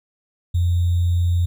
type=tone with sample-and-hold; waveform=sine; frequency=87.31 Hz; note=F2; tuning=in tune; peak=-15 dBFS; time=0.54-1.46 s; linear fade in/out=10 ms; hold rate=3675 Hz; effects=none